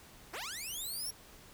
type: linear sweep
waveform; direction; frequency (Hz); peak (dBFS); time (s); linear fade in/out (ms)
10% pulse; up; 277.2 to 5670; -31; 0.33-1.11; 10
effects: pink hiss -56 dBFS RMS until 1.53 s